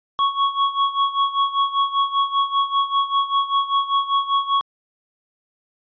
square tone with tremolo, 1108.7 Hz, C#6, in tune, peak -15 dBFS, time 0.19-4.61 s, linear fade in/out 0 ms, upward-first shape sine, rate 5.1 Hz, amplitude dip 80%, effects resampled to 11025 Hz

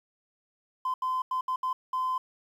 triangle tone bursts at uneven times, 1027 Hz, C6, 33 cents flat, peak -23 dBFS, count 6, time 0.85-0.94 / 1.02-1.22 / 1.31-1.41 / 1.48-1.56 / 1.63-1.73 / 1.93-2.18 s, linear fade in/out 5 ms, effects tanh soft clip ceiling -23 dBFS + 10-bit

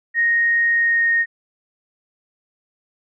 sine tone with pitch glide, 1864.7 to 1854 Hz, A#6 to A#6, 0 to -10 cents, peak -14 dBFS, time 0.14-1.26 s, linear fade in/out 50 ms, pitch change -10 cents, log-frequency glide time 0.72-1.09 s, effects none

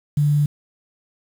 sine tone with quantisation, 146.83 Hz, D3, in tune, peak -14 dBFS, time 0.17-0.46 s, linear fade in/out 5 ms, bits 7, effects none

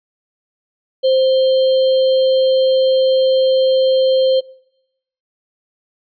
sine tone with sample-and-hold, 523 Hz, C5, 1 cent flat, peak -10 dBFS, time 1.03-4.41 s, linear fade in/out 20 ms, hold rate 3675 Hz, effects noise-tail reverb RT60 0.9 s tail -24 dB re dry + resampled to 11025 Hz

